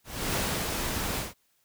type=noise with ADSR envelope; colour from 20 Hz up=pink; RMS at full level=-28 dBFS; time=0.04-1.34 s; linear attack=310 ms; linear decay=280 ms; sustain=-3 dB; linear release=160 ms; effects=white hiss -70 dBFS RMS until 1.64 s